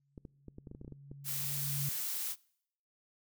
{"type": "tone with exponential growth", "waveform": "sine", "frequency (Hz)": 140, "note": "C#3", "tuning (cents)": 18, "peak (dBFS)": -33, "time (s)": [0, 1.89], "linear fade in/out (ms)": 2, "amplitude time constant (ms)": 410}
{"type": "clicks", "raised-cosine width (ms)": 3, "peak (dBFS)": -34, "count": 12, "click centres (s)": [0.178, 0.252, 0.483, 0.584, 0.672, 0.714, 0.749, 0.814, 0.847, 0.879, 0.923, 1.115]}
{"type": "noise", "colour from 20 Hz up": "blue", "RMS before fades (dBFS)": -37, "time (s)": [1.24, 2.36], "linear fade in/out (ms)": 50}
{"effects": ["noise-tail reverb RT60 0.7 s tail -25 dB re dry"]}